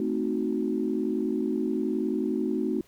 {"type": "chord", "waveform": "sine", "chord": "A diminished seventh", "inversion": "none", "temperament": "equal with one note detuned", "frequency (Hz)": [220, 259.8, 311.1, 370], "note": ["A3", "C4", "Eb4", "Gb4"], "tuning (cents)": [0, -12, 0, 0], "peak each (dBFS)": -30, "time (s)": [0, 2.81], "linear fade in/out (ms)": 2, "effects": ["tanh soft clip ceiling -14 dBFS", "pink hiss -60 dBFS RMS until 2.87 s"]}